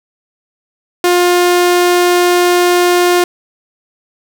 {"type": "tone", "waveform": "sawtooth", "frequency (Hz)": 354.4, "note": "F4", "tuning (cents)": 25, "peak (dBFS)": -4, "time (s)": [1.04, 3.24], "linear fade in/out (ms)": 2, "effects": []}